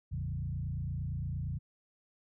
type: tone with frequency modulation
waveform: sine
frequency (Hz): 109.5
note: A2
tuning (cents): -8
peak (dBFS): -33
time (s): 0.11-1.59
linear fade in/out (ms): 20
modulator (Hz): 28.7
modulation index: 1.7
effects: none